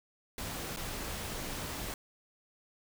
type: noise with dropouts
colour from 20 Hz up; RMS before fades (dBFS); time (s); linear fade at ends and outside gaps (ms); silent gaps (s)
pink; -39; 0.38-1.94; 2; 0.763-0.77
effects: none